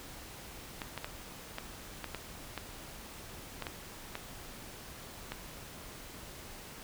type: clicks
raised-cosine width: 0.3 ms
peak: -21 dBFS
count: 11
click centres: 0.818 / 0.977 / 1.045 / 1.584 / 2.043 / 2.147 / 2.577 / 3.623 / 3.668 / 4.154 / 5.32 s
effects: pink hiss -48 dBFS RMS until 6.83 s